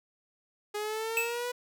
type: linear sweep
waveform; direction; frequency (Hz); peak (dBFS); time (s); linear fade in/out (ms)
sawtooth; up; 414.1 to 493.9; -28; 0.74-1.52; 10
type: tone with exponential decay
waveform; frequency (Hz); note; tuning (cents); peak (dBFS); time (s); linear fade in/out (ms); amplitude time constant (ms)
square; 2621; E7; -11; -24; 1.17-1.46; 1; 62
effects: none